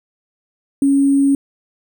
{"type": "tone with sample-and-hold", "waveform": "sine", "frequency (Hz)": 277.2, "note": "C#4", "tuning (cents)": 0, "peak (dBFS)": -10, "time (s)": [0.82, 1.35], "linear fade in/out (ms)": 2, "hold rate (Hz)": 8820, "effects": []}